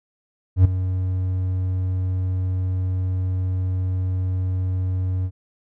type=tone with ADSR envelope; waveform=triangle; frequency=92.6 Hz; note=F#2; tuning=2 cents sharp; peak=-5 dBFS; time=0.56-5.31 s; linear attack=90 ms; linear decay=7 ms; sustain=-13 dB; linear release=59 ms; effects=none